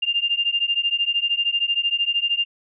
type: beating tone pair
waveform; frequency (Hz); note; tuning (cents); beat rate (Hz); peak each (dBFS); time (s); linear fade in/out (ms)
sine; 2794 / 2807; F7 / F7; 0 / +8; 13; -22; 0.02-2.45; 10
effects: none